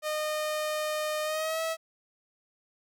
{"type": "tone with pitch glide", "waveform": "sawtooth", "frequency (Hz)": [612, 648.4], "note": ["D#5", "E5"], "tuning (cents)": [-29, -29], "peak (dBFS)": -25, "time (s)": [0.02, 1.77], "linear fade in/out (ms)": 50, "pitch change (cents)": 100, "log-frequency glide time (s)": [1.23, 1.61], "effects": []}